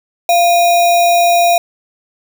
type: tone with sample-and-hold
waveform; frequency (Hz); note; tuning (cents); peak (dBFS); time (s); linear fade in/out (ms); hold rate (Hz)
sine; 692; F5; -16; -7; 0.29-1.58; 2; 3150
effects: none